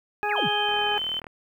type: harmonic tone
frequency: 415.8 Hz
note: G#4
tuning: 2 cents sharp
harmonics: 1 / 2 / 3 / 4 / 6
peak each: -31 / -26 / -35 / -30 / -33 dBFS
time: 0.23-0.98 s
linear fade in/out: 0 ms
type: exponential sweep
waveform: sine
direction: down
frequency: 3207 to 111.1 Hz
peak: -27 dBFS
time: 0.29-0.49 s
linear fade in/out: 20 ms
type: tone with pitch glide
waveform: sine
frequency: 3136 to 3073 Hz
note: G7 to G7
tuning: 0 to -35 cents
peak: -26 dBFS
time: 0.36-1.2 s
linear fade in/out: 10 ms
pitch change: -35 cents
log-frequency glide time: 0.52-0.97 s
type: click train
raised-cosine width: 0.5 ms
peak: -24 dBFS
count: 24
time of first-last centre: 0.69-1.268 s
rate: 39.8 Hz
effects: 9-bit